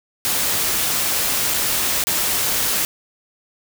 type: noise with dropouts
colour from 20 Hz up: white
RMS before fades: -20 dBFS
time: 0.25-2.85 s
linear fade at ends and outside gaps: 0 ms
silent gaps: 1.538-1.542 / 2.039-2.07 s
effects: none